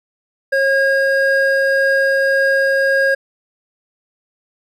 triangle tone pair together, 543.6 / 1629 Hz, C#5 / G#6, -34 / -34 cents, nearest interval octave + perfect fifth, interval 1900 cents, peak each -13 dBFS, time 0.52-3.15 s, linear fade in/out 10 ms, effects none

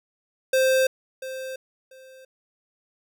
square tone with echo, 523.3 Hz, C5, in tune, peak -18 dBFS, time 0.53-0.87 s, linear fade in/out 5 ms, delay 690 ms, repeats 2, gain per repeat -14 dB, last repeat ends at 2.25 s, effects none

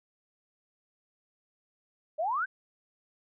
sine exponential sweep, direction up, 587.3 to 1614 Hz, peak -27 dBFS, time 2.18-2.46 s, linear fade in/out 20 ms, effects none

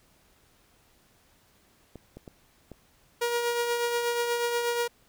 clicks, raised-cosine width 2 ms, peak -29 dBFS, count 4, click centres 1.957 / 2.17 / 2.278 / 2.717 s
sawtooth tone with tremolo, 475.6 Hz, A#4, 35 cents sharp, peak -20 dBFS, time 3.21-4.88 s, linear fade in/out 10 ms, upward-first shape triangle, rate 8.3 Hz, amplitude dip 45%
effects pink hiss -63 dBFS RMS until 5.08 s

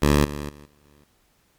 10% pulse tone with level steps, 73 Hz, D2, 10 cents flat, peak -7 / -21 / -35 / -49 / -45 dBFS, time 0.02-1.04 s, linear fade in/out 5 ms, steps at 0.24 / 0.49 / 0.65 / 0.85 s, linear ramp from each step 5 ms, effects pink hiss -64 dBFS RMS until 1.58 s + MP3 96 kbps

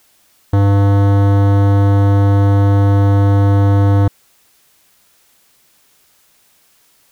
sine tone with hard clipping, 99.8 Hz, G2, 32 cents sharp, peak -10 dBFS, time 0.53-4.08 s, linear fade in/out 5 ms, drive 18 dB, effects white hiss -54 dBFS RMS until 7.11 s

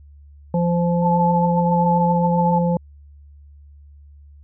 harmonic tone, 172.8 Hz, F3, 18 cents flat, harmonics 1 / 3 / 5, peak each -17 / -22 / -27 dBFS, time 0.54-2.77 s, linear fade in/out 2 ms
sine tone with vibrato, 870 Hz, A5, 20 cents flat, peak -19 dBFS, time 1.02-2.59 s, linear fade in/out 10 ms, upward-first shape triangle, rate 7.5 Hz, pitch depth 32 cents each way
effects added 72 Hz sine -42 dBFS peak until 4.43 s

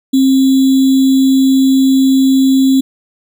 sine tone with sample-and-hold, 266.2 Hz, C4, 30 cents sharp, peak -6 dBFS, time 0.13-2.81 s, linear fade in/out 10 ms, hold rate 3675 Hz, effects none

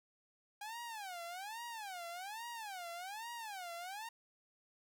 sawtooth tone with vibrato, 804 Hz, G5, 44 cents sharp, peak -40 dBFS, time 0.61-4.09 s, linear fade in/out 5 ms, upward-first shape sine, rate 1.2 Hz, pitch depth 290 cents each way, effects none

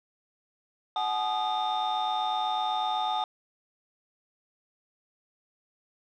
sine tone cluster, 744 / 852 / 1234 / 3632 Hz, F#5 / G#5 / D#6 / A#7, +9 / +44 / -15 / -46 cents, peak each -29 / -28 / -33 / -34 dBFS, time 0.96-3.24 s, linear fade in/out 2 ms, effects tanh soft clip ceiling -21 dBFS

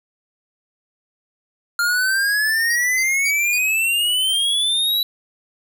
square exponential sweep, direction up, 1396.9 to 3951 Hz, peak -17 dBFS, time 1.79-5.03 s, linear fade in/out 2 ms
35% pulse tone bursts, 4699 Hz, D8, in tune, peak -25 dBFS, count 4, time 2.7-3.584 s, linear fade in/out 5 ms, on 56 ms, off 220 ms
effects none

